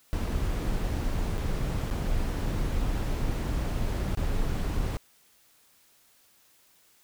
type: noise with dropouts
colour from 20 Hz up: brown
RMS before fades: -28 dBFS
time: 0.13-4.97 s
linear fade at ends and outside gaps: 0 ms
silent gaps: 1.374-1.38 / 1.901-1.912 / 4.15-4.173 s
effects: white hiss -62 dBFS RMS until 7.03 s